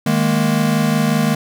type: chord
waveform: square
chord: D# suspended fourth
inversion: none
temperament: equal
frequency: 155.56 / 207.7 / 233.1 Hz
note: D#3 / G#3 / A#3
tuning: 0 / 0 / 0 cents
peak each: -19 dBFS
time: 0.06-1.35 s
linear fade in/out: 5 ms
effects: none